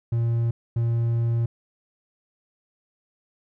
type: tone pair in turn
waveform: triangle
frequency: 116.54 / 116.54 Hz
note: A#2 / A#2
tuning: 0 / 0 cents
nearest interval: unison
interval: 0 cents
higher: neither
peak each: -18 dBFS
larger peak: neither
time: 0.12-0.51 / 0.76-1.46 s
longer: second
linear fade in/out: 5 ms
effects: none